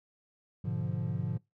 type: chord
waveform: triangle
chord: G# diminished seventh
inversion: none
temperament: equal with one note detuned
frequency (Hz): 103.83 / 123.47 / 146.83 / 173.61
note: G#2 / B2 / D3 / F3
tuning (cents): 0 / 0 / 0 / -10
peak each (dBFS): -34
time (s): 0.64-1.38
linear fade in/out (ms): 10
effects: noise-tail reverb RT60 0.2 s tail -23 dB re dry + tanh soft clip ceiling -19 dBFS